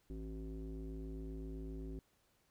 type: tone with low-pass filter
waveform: square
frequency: 53.8 Hz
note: A1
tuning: 38 cents flat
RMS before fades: -45 dBFS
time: 0.1-1.99 s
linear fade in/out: 0 ms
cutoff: 330 Hz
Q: 7.5
effects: pink hiss -75 dBFS RMS until 2.5 s